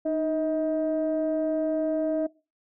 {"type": "tone pair together", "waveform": "sine", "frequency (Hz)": [308.3, 635], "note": ["D#4", "D#5"], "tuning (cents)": [-16, 35], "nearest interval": "octave + minor second", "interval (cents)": 1251, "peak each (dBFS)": [-26, -25], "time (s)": [0.05, 2.27], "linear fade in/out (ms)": 10, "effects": ["noise-tail reverb RT60 0.3 s tail -21 dB re dry", "tanh soft clip ceiling -18 dBFS"]}